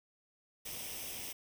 white noise with comb filter, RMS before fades -43 dBFS, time 0.65-1.33 s, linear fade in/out 10 ms, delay 0.35 ms, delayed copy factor +0.6, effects none

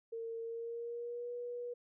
sine tone with pitch glide, 456.8 to 484 Hz, A#4 to B4, -35 to -35 cents, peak -39 dBFS, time 0.12-1.74 s, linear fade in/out 10 ms, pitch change +100 cents, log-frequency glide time 0.41-1.32 s, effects none

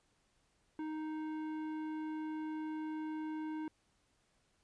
sine tone with tanh clipping, 311.1 Hz, D#4, in tune, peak -40 dBFS, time 0.79-3.68 s, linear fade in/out 2 ms, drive 13 dB, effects pink hiss -75 dBFS RMS until 4.63 s + resampled to 22050 Hz

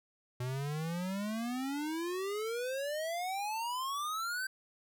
square exponential sweep, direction up, 122.3 to 1568 Hz, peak -35 dBFS, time 0.4-4.47 s, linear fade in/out 5 ms, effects none

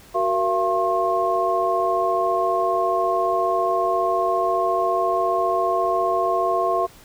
sine tone cluster, 374.6 / 469.2 / 681 / 1073 Hz, F#4 / A#4 / F5 / C6, +21 / +11 / -44 / +43 cents, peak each -25 / -28 / -21 / -23 dBFS, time 0.14-6.87 s, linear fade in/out 20 ms, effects pink hiss -48 dBFS RMS until 7.04 s

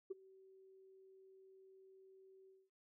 sine tone with ADSR envelope, 382 Hz, G4, 45 cents flat, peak -38 dBFS, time 0.1-2.7 s, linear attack 12 ms, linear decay 20 ms, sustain -23 dB, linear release 220 ms, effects noise-tail reverb RT60 0.3 s tail -22 dB re dry + tanh soft clip ceiling -35 dBFS

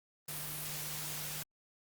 sine tone in noise, 151.2 Hz, D#3, 49 cents flat, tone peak -48 dBFS, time 0.28-1.43 s, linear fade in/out 5 ms, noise white, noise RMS -41 dBFS, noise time 0.28-1.43 s, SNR -10 dB, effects Opus 32 kbps

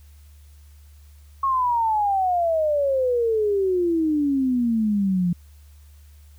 sine exponential sweep, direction down, 1100 to 171.5 Hz, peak -18 dBFS, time 1.43-5.33 s, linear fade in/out 5 ms, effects added 73 Hz sine -45 dBFS peak until 6.38 s + white hiss -60 dBFS RMS until 6.38 s

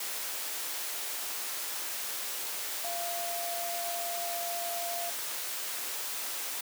sine tone in noise, 690 Hz, F5, 21 cents flat, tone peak -35 dBFS, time 2.84-5.1 s, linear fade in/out 5 ms, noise white, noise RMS -36 dBFS, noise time 0-6.61 s, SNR -2 dB, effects high-pass 400 Hz 12 dB/octave

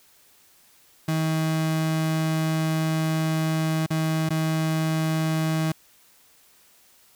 35% pulse tone with dropouts, 159 Hz, D#3, 38 cents sharp, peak -20 dBFS, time 1.08-5.72 s, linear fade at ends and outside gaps 5 ms, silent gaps 3.863-3.904 / 4.291-4.304 s, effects white hiss -57 dBFS RMS until 7.15 s

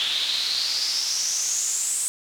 pink noise with band-pass filter sweep, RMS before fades -25 dBFS, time 0-2.08 s, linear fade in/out 0 ms, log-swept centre 3400 to 8300 Hz, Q 6.4, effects none

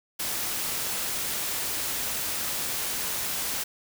white noise, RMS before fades -30 dBFS, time 0.19-3.64 s, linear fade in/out 10 ms, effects none

